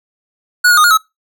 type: tone with pitch steps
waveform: square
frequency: 1461 / 1436 / 1235 / 1431 / 1289 Hz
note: F#6 / F6 / D#6 / F6 / E6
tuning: -22 / +48 / -13 / +42 / -39 cents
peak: -7 dBFS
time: 0.64-0.975 s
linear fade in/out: 10 ms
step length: 67 ms
effects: noise-tail reverb RT60 0.2 s tail -22 dB re dry